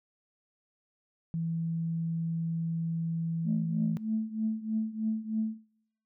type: tone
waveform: sine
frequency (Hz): 165.1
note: E3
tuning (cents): +3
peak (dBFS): -29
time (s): 1.34-3.97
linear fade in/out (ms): 0
type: tone with tremolo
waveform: sine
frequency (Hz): 219.2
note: A3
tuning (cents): -6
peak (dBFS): -25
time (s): 3.44-5.58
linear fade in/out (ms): 50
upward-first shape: triangle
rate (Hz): 3.2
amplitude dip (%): 95
effects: noise-tail reverb RT60 0.7 s tail -22 dB re dry + tanh soft clip ceiling -18 dBFS